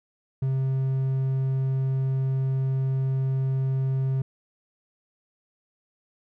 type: tone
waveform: triangle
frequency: 133 Hz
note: C3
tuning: 29 cents sharp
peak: -20 dBFS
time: 0.42-4.22 s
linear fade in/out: 5 ms
effects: none